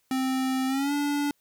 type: tone with pitch glide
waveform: square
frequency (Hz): 261.6 to 288.6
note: C4 to D4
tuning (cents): 0 to -30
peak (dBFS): -25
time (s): 0.11-1.31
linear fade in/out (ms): 2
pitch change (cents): +170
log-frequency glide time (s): 0.67-0.93
effects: white hiss -70 dBFS RMS until 1.4 s